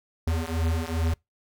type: beating tone pair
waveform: square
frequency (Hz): 80.5 / 83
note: E2 / E2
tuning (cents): -41 / +12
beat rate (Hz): 2.5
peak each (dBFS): -28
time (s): 0.27-1.14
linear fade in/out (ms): 5
effects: noise-tail reverb RT60 0.2 s tail -26 dB re dry